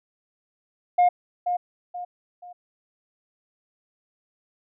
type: tone with echo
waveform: sine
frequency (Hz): 713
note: F5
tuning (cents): +36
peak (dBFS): -12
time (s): 0.98-1.09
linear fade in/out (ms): 10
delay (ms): 480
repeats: 3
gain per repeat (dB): -9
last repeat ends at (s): 2.53
effects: tanh soft clip ceiling -13 dBFS